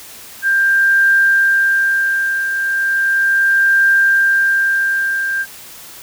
sine tone with tremolo, 1588 Hz, G6, 22 cents sharp, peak -8 dBFS, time 0.42-5.46 s, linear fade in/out 50 ms, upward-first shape triangle, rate 0.36 Hz, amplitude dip 60%, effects white hiss -36 dBFS RMS until 6.02 s

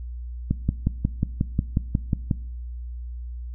click train, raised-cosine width 5 ms, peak -8 dBFS, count 11, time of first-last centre 0.51-2.312 s, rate 5.55 Hz, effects noise-tail reverb RT60 0.7 s tail -21 dB re dry + added 60 Hz sine -31 dBFS peak until 3.54 s

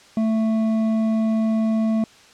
sine tone with hard clipping, 221.1 Hz, A3, 9 cents sharp, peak -19 dBFS, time 0.17-2.04 s, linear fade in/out 2 ms, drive 7 dB, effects white hiss -49 dBFS RMS until 2.33 s + low-pass 6000 Hz 12 dB/octave

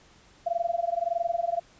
sine tone with amplitude modulation, 684 Hz, F5, 36 cents flat, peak -21 dBFS, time 0.46-1.6 s, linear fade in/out 10 ms, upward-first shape sine, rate 21.6 Hz, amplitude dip 95%, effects pink hiss -57 dBFS RMS until 1.79 s + resampled to 16000 Hz

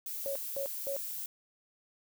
violet noise, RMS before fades -39 dBFS, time 0.06-1.26 s, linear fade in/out 2 ms
sine tone bursts, 554.4 Hz, C#5, in tune, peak -33 dBFS, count 3, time 0.26-0.965 s, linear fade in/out 0 ms, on 95 ms, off 210 ms
effects none

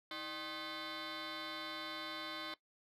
sine tone with frequency modulation, 1244.5 Hz, D#6, in tune, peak -39 dBFS, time 0.11-2.54 s, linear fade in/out 2 ms, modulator 462 Hz, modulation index 6.5, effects noise-tail reverb RT60 0.1 s tail -19 dB re dry + tanh soft clip ceiling -40 dBFS

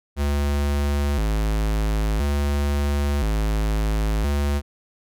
square tone with vibrato, 61.74 Hz, B1, in tune, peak -20 dBFS, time 0.16-4.62 s, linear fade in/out 50 ms, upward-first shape square, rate 0.49 Hz, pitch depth 260 cents each way, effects none

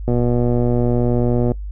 click train, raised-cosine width 2 ms, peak -6 dBFS, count 175, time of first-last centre 0.08-1.518 s, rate 121 Hz, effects noise-tail reverb RT60 0.1 s tail -20 dB re dry + added 50 Hz sine -25 dBFS peak until 1.71 s

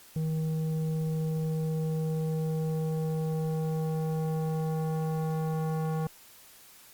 square tone with low-pass filter sweep, 158.4 Hz, D#3, 31 cents sharp, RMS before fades -30 dBFS, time 0.16-6.07 s, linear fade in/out 2 ms, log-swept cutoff 330 to 1000 Hz, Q 1.3, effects white hiss -54 dBFS RMS until 6.93 s + Opus 48 kbps

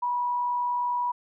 sine tone with frequency modulation, 975 Hz, B5, 23 cents flat, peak -24 dBFS, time 0.02-1.12 s, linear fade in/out 10 ms, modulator 57.2 Hz, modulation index 0.21, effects none

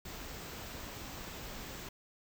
pink band-stop noise, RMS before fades -45 dBFS, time 0.05-1.89 s, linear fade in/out 5 ms, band 8500 to 12000 Hz, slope 96 dB/octave, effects none

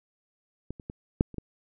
clicks, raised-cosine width 3 ms, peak -22 / -30 / -23 / -7 / -30 / -20 dBFS, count 6, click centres 0.706 / 0.798 / 0.899 / 1.209 / 1.343 / 1.383 s, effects none

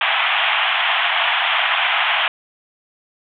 white band-pass noise, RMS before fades -18 dBFS, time 0.01-2.28 s, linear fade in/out 2 ms, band 650 to 3400 Hz, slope 96 dB/octave, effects none

